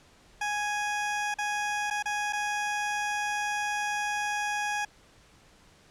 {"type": "tone with dropouts", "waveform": "20% pulse", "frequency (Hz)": 830.6, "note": "G#5", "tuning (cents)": 0, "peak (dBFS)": -23, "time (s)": [0.41, 4.85], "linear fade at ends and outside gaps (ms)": 5, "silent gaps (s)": [[1.342, 1.385], [1.902, 1.908], [2.026, 2.056], [2.326, 2.331]], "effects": ["pink hiss -58 dBFS RMS until 5.9 s", "low-pass 8000 Hz 12 dB/octave"]}